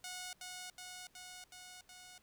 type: tone with echo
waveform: 5% pulse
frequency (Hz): 730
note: F#5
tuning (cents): -24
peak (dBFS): -32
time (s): 0.04-0.33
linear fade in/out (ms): 2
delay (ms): 370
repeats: 5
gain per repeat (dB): -2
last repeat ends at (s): 2.18
effects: pink hiss -71 dBFS RMS until 2.22 s